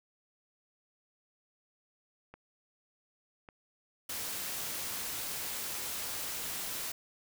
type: click train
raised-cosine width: 0.5 ms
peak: -34 dBFS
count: 4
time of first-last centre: 2.34-5.784 s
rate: 0.871 Hz
type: noise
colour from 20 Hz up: white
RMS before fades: -38 dBFS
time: 4.09-6.92 s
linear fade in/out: 5 ms
effects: none